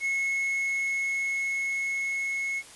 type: tone with level ramp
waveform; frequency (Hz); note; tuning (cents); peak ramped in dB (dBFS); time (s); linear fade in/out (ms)
triangle; 2182; C#7; -28; -23 to -26; 0-2.63; 50
effects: white hiss -48 dBFS RMS until 2.75 s + resampled to 24000 Hz